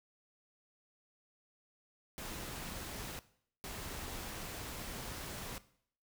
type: noise bursts at uneven times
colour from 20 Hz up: pink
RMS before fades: -44 dBFS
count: 2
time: 2.18-3.19 / 3.64-5.58 s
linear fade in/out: 0 ms
effects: noise-tail reverb RT60 0.6 s tail -17 dB re dry